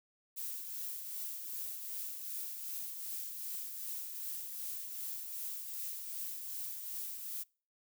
violet noise with tremolo, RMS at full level -40 dBFS, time 0.36-7.44 s, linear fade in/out 20 ms, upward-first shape triangle, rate 2.6 Hz, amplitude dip 45%, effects noise-tail reverb RT60 0.4 s tail -26 dB re dry

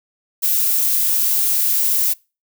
violet noise, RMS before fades -17 dBFS, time 0.42-2.14 s, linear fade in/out 20 ms, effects noise-tail reverb RT60 0.3 s tail -25 dB re dry

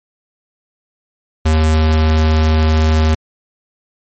square tone, 78.5 Hz, D#2, 16 cents sharp, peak -10 dBFS, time 1.45-3.15 s, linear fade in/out 10 ms, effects MP3 32 kbps

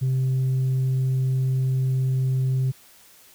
sine tone, 130.81 Hz, C3, in tune, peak -17 dBFS, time 0.01-2.72 s, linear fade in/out 20 ms, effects tanh soft clip ceiling -18 dBFS + white hiss -52 dBFS RMS until 3.34 s

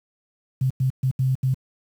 sine tone bursts at uneven times, 130.81 Hz, C3, in tune, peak -17 dBFS, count 5, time 0.61-0.7 / 0.8-0.9 / 1.03-1.11 / 1.19-1.35 / 1.43-1.54 s, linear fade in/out 5 ms, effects high-pass 80 Hz 12 dB/octave + 8-bit

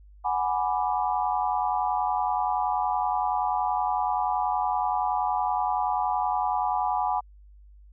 sine chord, G# half-diminished seventh, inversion third, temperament equal, 740 / 830.6 / 987.8 / 1174.7 Hz, F#5 / G#5 / B5 / D6, 0 / 0 / 0 / 0 cents, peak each -28 / -27 / -29 / -33 dBFS, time 0.24-7.21 s, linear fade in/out 20 ms, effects added 50 Hz sine -48 dBFS peak until 7.92 s

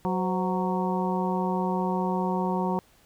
harmonic tone with a mistuned harmonic, 185 Hz, F#3, in tune, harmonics 1 / 2 / 3 / 4 / 5 / 6, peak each -27 / -31 / -35 / -34 / -30 / -39 dBFS, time 0.05-2.79 s, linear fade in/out 0 ms, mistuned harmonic 3, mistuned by -100 cents, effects pink hiss -60 dBFS RMS until 3.05 s

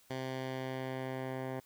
10% pulse tone with low-pass filter sweep, 130.81 Hz, C3, in tune, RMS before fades -39 dBFS, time 0.1-1.6 s, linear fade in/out 5 ms, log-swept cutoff 5100 to 1600 Hz, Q 0.83, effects white hiss -65 dBFS RMS until 1.65 s

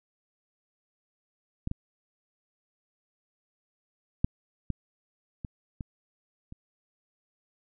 clicks, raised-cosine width 5 ms, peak -18 / -19 / -10 / -17 / -23 / -23 / -30 dBFS, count 7, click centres 1.674 / 1.714 / 4.245 / 4.703 / 5.448 / 5.808 / 6.524 s, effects none

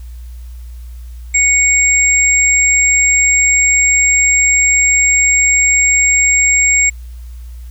sine tone pair together, 2217 / 7552 Hz, C#7 / A#8, 0 / +22 cents, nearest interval octave + major sixth, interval 2122 cents, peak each -11 dBFS, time 1.34-6.9 s, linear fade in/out 10 ms, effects added 60 Hz sine -27 dBFS peak until 7.7 s + white hiss -50 dBFS RMS until 7.7 s

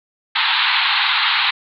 white band-pass noise, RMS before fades -17 dBFS, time 0.35-1.51 s, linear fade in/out 10 ms, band 800 to 4200 Hz, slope 96 dB/octave, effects none

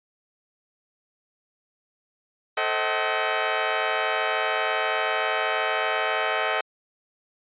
15% pulse chord, A diminished seventh, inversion none, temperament just, 440 / 528 / 633.6 / 760.3 Hz, A4 / C5 / Eb5 / Gb5, 0 / +16 / +31 / +47 cents, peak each -23 / -25 / -20 / -21 dBFS, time 2.57-6.61 s, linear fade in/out 5 ms, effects resampled to 8000 Hz

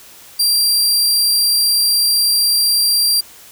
sawtooth tone, 4734 Hz, D8, 13 cents sharp, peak -9 dBFS, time 0.39-3.21 s, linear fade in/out 10 ms, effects white hiss -41 dBFS RMS until 3.51 s

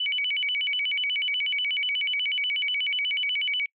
sine tone with vibrato, 2601 Hz, E7, 24 cents flat, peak -24 dBFS, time 0-3.66 s, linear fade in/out 5 ms, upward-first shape square, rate 8.2 Hz, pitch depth 240 cents each way, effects noise-tail reverb RT60 0.1 s tail -24 dB re dry

